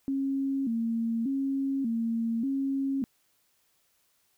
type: tone with vibrato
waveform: sine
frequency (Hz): 249.6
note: B3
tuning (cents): +19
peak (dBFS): -26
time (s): 0.08-3.04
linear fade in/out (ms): 0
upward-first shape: square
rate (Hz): 0.85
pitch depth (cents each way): 150
effects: white hiss -70 dBFS RMS until 4.37 s